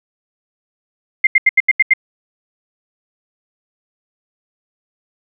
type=tone bursts; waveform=sine; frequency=2103 Hz; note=C7; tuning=8 cents sharp; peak=-6 dBFS; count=7; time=1.24-1.936 s; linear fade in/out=5 ms; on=30 ms; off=81 ms; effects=none